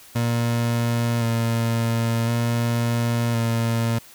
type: tone with vibrato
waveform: 30% pulse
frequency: 116.54 Hz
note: A#2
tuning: in tune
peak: -17 dBFS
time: 0.15-3.99 s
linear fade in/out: 10 ms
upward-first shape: square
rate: 0.47 Hz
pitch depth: 17 cents each way
effects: white hiss -47 dBFS RMS until 4.14 s